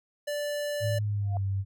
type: tone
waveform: square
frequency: 585 Hz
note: D5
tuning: 7 cents flat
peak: -30 dBFS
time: 0.27-0.99 s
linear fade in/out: 10 ms
type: tone with pitch glide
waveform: sine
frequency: 106.4 to 97.57 Hz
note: G#2 to G2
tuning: +42 to -8 cents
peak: -26 dBFS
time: 0.8-1.65 s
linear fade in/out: 50 ms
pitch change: -150 cents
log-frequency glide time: 0.95-1.43 s
type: tone with exponential growth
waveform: sine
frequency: 706 Hz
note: F5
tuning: 19 cents sharp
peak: -31 dBFS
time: 1.21-1.37 s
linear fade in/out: 1 ms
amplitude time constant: 33 ms
effects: none